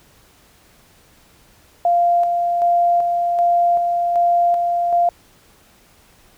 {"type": "tone with tremolo", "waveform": "sine", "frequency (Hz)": 695, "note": "F5", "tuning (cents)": -9, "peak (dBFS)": -12, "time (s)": [1.85, 5.09], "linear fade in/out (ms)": 2, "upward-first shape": "square", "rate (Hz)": 1.3, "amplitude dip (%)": 35, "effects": ["pink hiss -52 dBFS RMS until 6.37 s"]}